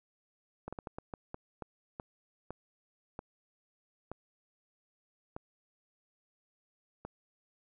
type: slowing click train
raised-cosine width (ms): 1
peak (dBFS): -26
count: 14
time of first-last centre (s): 0.68-7.05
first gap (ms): 46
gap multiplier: 1.35
effects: none